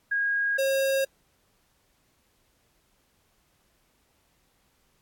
sine / square tone pair in turn, 1636 / 540.9 Hz, G#6 / C#5, -26 / -43 cents, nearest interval octave + perfect fifth, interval 1917 cents, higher first, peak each -23 dBFS, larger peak neither, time 0.11-0.58 / 0.58-1.05 s, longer neither, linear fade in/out 10 ms, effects pink hiss -68 dBFS RMS until 5.01 s + AAC 64 kbps

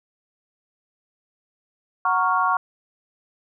sine chord, Gb major seventh, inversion none, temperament equal, 740 / 932.3 / 1108.7 / 1396.9 Hz, Gb5 / Bb5 / Db6 / F6, 0 / 0 / 0 / 0 cents, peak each -25 / -25 / -20 / -25 dBFS, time 2.05-2.57 s, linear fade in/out 2 ms, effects none

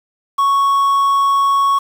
triangle tone with quantisation, 1108.7 Hz, C#6, in tune, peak -9 dBFS, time 0.38-1.79 s, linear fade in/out 10 ms, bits 6, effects none

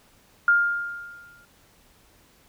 sine tone with exponential decay, 1406 Hz, F6, 11 cents sharp, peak -13 dBFS, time 0.48-1.45 s, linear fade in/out 2 ms, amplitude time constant 210 ms, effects pink hiss -58 dBFS RMS until 2.48 s

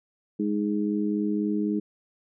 harmonic tone, 103.83 Hz, G#2, in tune, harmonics 2 / 3 / 4, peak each -26 / -27 / -33 dBFS, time 0.39-1.8 s, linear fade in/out 10 ms, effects none

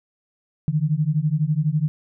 sine beating tone pair, 146.83 / 158.83 Hz, D3 / D#3, 0 / +36 cents, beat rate 12 Hz, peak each -21 dBFS, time 0.68-1.88 s, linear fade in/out 0 ms, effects none

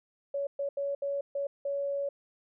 sine tone bursts at uneven times, 562 Hz, C#5, 24 cents sharp, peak -29 dBFS, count 6, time 0.34-0.47 / 0.59-0.69 / 0.77-0.95 / 1.02-1.21 / 1.35-1.47 / 1.65-2.09 s, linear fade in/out 5 ms, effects none

